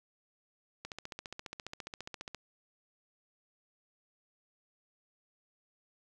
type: click train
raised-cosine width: 0.2 ms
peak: -24 dBFS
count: 23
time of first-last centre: 0.85-2.347 s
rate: 14.7 Hz
effects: none